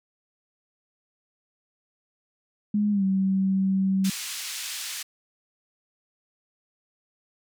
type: tone with pitch glide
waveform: sine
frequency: 208 to 191.84 Hz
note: G#3 to G3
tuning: +3 to -37 cents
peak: -20 dBFS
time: 2.74-4.1 s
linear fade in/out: 5 ms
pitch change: -140 cents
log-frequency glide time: 2.91-3.04 s
type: band-pass noise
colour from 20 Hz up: white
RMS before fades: -34 dBFS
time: 4.04-5.03 s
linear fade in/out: 10 ms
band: 1900 to 8100 Hz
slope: 12 dB/octave
effects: none